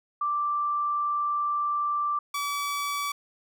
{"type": "tone pair in turn", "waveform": ["sine", "sawtooth"], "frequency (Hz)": [1174.7, 1146.5], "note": ["D6", "D6"], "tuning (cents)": [0, -42], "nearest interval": "unison", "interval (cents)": 42, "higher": "first", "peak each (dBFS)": -24, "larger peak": "neither", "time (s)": [[0.21, 2.19], [2.34, 3.12]], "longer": "first", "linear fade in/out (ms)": 5, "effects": []}